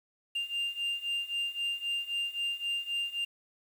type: beating tone pair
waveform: sine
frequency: 2794 / 2797.8 Hz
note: F7 / F7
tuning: 0 / +2 cents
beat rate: 3.8 Hz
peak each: -33 / -31 dBFS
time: 0.35-3.25 s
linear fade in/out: 10 ms
effects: tanh soft clip ceiling -28 dBFS + 9-bit